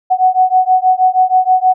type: beating tone pair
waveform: sine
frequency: 740 / 746.3 Hz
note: F#5 / F#5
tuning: 0 / +15 cents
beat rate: 6.3 Hz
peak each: -11 dBFS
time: 0.1-1.74 s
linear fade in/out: 20 ms
effects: none